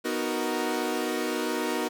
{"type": "chord", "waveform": "sawtooth", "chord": "B major seventh", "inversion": "none", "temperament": "equal", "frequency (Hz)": [246.9, 311.1, 370, 466.2], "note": ["B3", "D#4", "F#4", "A#4"], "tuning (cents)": [0, 0, 0, 0], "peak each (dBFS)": [-29, -28, -28, -29], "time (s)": [0.04, 1.89], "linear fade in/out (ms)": 20, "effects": []}